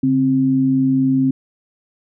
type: tone pair together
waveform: sine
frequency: 139.9 / 264.1 Hz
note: C#3 / C4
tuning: +16 / +16 cents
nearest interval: major seventh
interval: 1100 cents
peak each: -21 / -13 dBFS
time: 0.03-1.31 s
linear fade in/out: 5 ms
effects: none